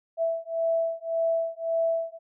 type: beating tone pair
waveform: sine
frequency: 659.3 / 661.1 Hz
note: E5 / E5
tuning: 0 / +5 cents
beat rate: 1.8 Hz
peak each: -27 dBFS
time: 0.17-2.19 s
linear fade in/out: 50 ms
effects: none